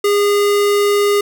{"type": "tone", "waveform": "square", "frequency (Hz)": 408.4, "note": "G#4", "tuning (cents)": -29, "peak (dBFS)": -12, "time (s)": [0.04, 1.21], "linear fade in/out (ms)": 5, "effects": []}